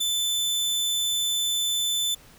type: tone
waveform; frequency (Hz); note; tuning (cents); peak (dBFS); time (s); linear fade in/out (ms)
sawtooth; 3520; A7; 0; -20; 0-2.15; 10
effects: pink hiss -52 dBFS RMS until 2.38 s

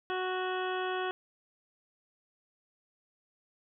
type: harmonic tone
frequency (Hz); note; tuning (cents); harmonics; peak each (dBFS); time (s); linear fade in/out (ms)
370; F#4; 0; 1 / 2 / 3 / 4 / 5 / 7 / 8 / 9; -34 / -37 / -39 / -39 / -44 / -46 / -48 / -46; 0.1-1.11; 0
effects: none

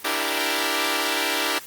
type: chord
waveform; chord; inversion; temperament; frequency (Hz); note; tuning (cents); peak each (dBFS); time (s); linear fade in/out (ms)
5% pulse; E half-diminished seventh; third; equal; 293.7 / 329.6 / 392 / 466.2; D4 / E4 / G4 / Bb4; 0 / 0 / 0 / 0; -16; 0.04-1.59; 10
effects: white hiss -42 dBFS RMS until 1.66 s + Opus 24 kbps

